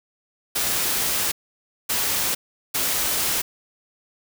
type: noise bursts at uneven times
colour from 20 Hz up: white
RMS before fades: -23 dBFS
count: 3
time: 0.55-1.32 / 1.89-2.35 / 2.74-3.42 s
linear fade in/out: 10 ms
effects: none